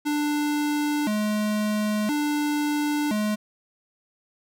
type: tone with vibrato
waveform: square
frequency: 250 Hz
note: B3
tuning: 21 cents sharp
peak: -23 dBFS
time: 0.05-3.36 s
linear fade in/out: 20 ms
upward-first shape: square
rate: 0.49 Hz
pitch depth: 290 cents each way
effects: none